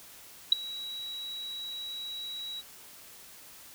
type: tone with ADSR envelope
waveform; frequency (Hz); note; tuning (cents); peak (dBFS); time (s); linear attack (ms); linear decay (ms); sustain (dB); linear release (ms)
sine; 3885; B7; -29; -13; 0.52-2.62; 4; 10; -23; 28
effects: white hiss -51 dBFS RMS until 3.74 s